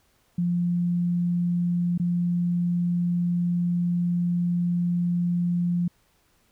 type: tone with dropouts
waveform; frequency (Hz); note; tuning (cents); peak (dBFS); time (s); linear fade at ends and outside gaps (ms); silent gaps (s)
sine; 174.61; F3; 0; -21; 0.38-5.88; 5; 1.978-1.997
effects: pink hiss -65 dBFS RMS until 6.51 s